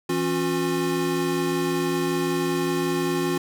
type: tone cluster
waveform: square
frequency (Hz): 165.7 / 272.6 / 357.9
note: E3 / C#4 / F4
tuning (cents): +9 / -29 / +42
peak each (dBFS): -30 / -28 / -25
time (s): 0.09-3.38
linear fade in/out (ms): 5
effects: none